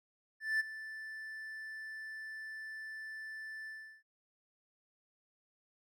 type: tone with ADSR envelope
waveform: triangle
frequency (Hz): 1760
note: A6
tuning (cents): 0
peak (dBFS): -26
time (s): 0.4-4.03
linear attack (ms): 200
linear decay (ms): 18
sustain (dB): -15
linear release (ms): 360
effects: none